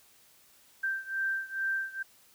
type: beating tone pair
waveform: sine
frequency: 1568 / 1570.3 Hz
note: G6 / G6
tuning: 0 / +3 cents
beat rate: 2.3 Hz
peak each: -32 / -34 dBFS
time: 0.83-2.03 s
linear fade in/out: 10 ms
effects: white hiss -61 dBFS RMS until 2.34 s